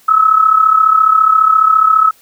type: tone with amplitude modulation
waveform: sine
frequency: 1292 Hz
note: E6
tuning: 35 cents flat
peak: -3 dBFS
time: 0.08-2.11 s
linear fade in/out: 10 ms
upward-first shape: sine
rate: 34.6 Hz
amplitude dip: 70%
effects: white hiss -48 dBFS RMS until 2.21 s